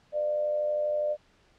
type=tone with amplitude modulation; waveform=sine; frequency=598 Hz; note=D5; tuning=31 cents sharp; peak=-23 dBFS; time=0.12-1.17 s; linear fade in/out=50 ms; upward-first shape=sine; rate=92.6 Hz; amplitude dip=45%; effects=pink hiss -63 dBFS RMS until 1.58 s + low-pass 5000 Hz 12 dB/octave